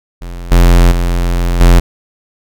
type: tone with level steps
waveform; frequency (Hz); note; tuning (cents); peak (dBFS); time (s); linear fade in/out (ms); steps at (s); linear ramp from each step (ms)
square; 43.51; F1; -6; -23 / -4 / -11 / -3; 0.21-1.8; 10; 0.51 / 0.91 / 1.6; 10
effects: none